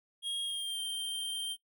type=tone with pitch glide; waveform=square; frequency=3265 to 3157 Hz; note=G#7 to G7; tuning=-30 to +12 cents; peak=-34 dBFS; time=0.22-1.57 s; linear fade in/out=50 ms; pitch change=-58 cents; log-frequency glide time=0.44-0.79 s; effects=noise-tail reverb RT60 0.1 s tail -19 dB re dry